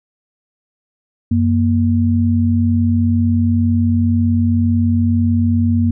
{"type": "tone pair together", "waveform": "sine", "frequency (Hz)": [93.4, 235.4], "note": ["F#2", "A#3"], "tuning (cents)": [17, 17], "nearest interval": "octave + major third", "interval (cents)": 1600, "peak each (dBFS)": -14, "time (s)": [1.31, 5.91], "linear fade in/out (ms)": 5, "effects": []}